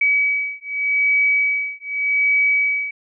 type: beating tone pair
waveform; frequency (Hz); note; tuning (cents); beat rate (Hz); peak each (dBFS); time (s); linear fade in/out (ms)
sine; 2276 / 2276.84; C#7 / C#7; +45 / +46; 0.84; -19; 0.01-2.91; 5
effects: none